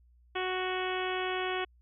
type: harmonic tone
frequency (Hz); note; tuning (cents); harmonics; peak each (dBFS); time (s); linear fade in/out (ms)
370; F#4; 0; 1 / 2 / 3 / 4 / 5 / 6 / 7 / 8 / 9; -34 / -37 / -39 / -40 / -41 / -42 / -42 / -43 / -44; 0.35-1.65; 10
effects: added 60 Hz sine -59 dBFS peak until 1.81 s